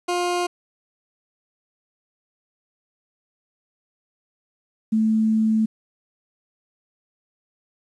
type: tone pair in turn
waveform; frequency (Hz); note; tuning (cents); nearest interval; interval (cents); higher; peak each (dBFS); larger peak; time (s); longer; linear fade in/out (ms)
20% pulse / sine; 353.8 / 219.5; F4 / A3; +23 / -4; minor sixth; 827; first; -16; neither; 0.08-0.47 / 4.92-5.66; second; 10
effects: resampled to 24000 Hz + 9-bit